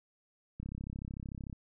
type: click train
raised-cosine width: 5 ms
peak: -29 dBFS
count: 32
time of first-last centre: 0.6-1.528 s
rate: 33.4 Hz
effects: none